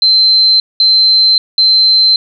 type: tone bursts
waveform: sine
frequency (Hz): 4100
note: C8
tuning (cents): -36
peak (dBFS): -5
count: 3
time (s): 0.02-2.16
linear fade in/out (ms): 2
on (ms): 580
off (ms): 200
effects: none